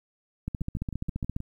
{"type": "two click trains", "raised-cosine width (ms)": 5, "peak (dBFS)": [-23, -18], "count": [6, 14], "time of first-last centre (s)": [[0.61, 1.404], [0.48, 1.364]], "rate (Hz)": [6.3, 14.7], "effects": ["10-bit"]}